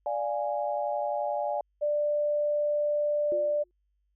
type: chord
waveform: sine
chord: D diminished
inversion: none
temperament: equal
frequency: 587.3 / 698.5 / 830.6 Hz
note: D5 / F5 / Ab5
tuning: 0 / 0 / 0 cents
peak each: -30 / -33 / -32 dBFS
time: 0.06-1.61 s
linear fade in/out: 2 ms
type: tone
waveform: sine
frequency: 591 Hz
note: D5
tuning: 11 cents sharp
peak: -24 dBFS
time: 1.81-3.64 s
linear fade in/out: 20 ms
type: tone with exponential decay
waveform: sine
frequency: 355.3 Hz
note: F4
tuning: 30 cents sharp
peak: -31 dBFS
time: 3.32-3.71 s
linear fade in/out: 0 ms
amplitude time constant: 84 ms
effects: added 50 Hz sine -70 dBFS peak until 4.15 s